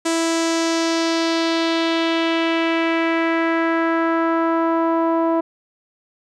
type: tone with low-pass filter sweep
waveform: sawtooth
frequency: 329.6 Hz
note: E4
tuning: in tune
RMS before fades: -19 dBFS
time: 0.05-5.41 s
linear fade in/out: 10 ms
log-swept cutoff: 8000 to 870 Hz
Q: 2.1
effects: none